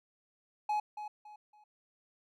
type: tone with echo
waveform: triangle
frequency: 843 Hz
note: G#5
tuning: 26 cents sharp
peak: -27 dBFS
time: 0.69-0.8 s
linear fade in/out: 5 ms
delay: 280 ms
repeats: 3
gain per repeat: -10 dB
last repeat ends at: 1.64 s
effects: none